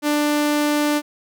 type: tone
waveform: sawtooth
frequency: 295.8 Hz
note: D4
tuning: 13 cents sharp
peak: -13 dBFS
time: 0.02-1.02 s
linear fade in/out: 50 ms
effects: none